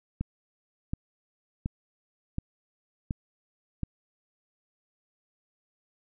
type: click train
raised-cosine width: 5 ms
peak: -17 dBFS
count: 6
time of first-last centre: 0.21-3.833 s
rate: 1.38 Hz
effects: none

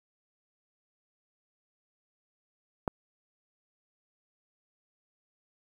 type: click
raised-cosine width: 1 ms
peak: -14 dBFS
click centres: 2.878 s
effects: 8-bit

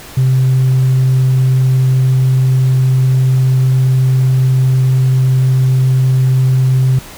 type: tone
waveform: sine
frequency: 130.1 Hz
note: C3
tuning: 9 cents flat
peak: -6 dBFS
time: 0.17-6.99 s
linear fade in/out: 5 ms
effects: tanh soft clip ceiling -5 dBFS + pink hiss -33 dBFS RMS until 7.17 s

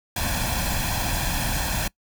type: noise with comb filter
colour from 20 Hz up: pink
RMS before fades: -25 dBFS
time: 0.16-1.88 s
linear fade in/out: 5 ms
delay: 1.2 ms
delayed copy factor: +0.7
effects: noise-tail reverb RT60 0.1 s tail -23 dB re dry

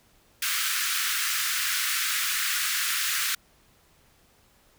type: high-pass noise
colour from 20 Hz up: pink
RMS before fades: -27 dBFS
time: 0.42-3.35 s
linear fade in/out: 5 ms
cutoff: 1300 Hz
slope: 48 dB/octave
effects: pink hiss -61 dBFS RMS until 4.78 s

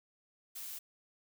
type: noise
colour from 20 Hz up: blue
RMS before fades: -44 dBFS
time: 0.55-0.79 s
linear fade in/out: 10 ms
effects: none

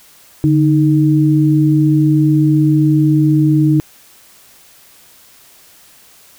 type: tone pair together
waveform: sine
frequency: 146.6 / 310.6 Hz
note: D3 / D#4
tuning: -3 / -3 cents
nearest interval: octave + minor second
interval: 1300 cents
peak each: -11 dBFS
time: 0.44-3.8 s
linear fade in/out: 0 ms
effects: white hiss -45 dBFS RMS until 6.38 s

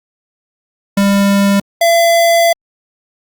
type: tone pair in turn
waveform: square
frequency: 199.3 / 676.2 Hz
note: G3 / E5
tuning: +29 / +44 cents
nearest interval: octave + major sixth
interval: 2115 cents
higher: second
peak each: -9 / -8 dBFS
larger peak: second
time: 0.97-1.6 / 1.81-2.53 s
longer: second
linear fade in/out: 5 ms
effects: Opus 48 kbps

